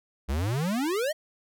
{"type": "exponential sweep", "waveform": "square", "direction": "up", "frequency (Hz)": [62, 652], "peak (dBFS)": -26, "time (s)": [0.28, 1.13], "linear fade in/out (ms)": 20, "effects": []}